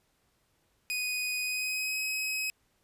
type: tone with pitch glide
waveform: sawtooth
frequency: 2489 to 2544 Hz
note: D#7 to D#7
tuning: 0 to +38 cents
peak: -27 dBFS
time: 0.9-2.5 s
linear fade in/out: 0 ms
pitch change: +38 cents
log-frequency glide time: 1.4-2 s
effects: pink hiss -72 dBFS RMS until 2.83 s + resampled to 32000 Hz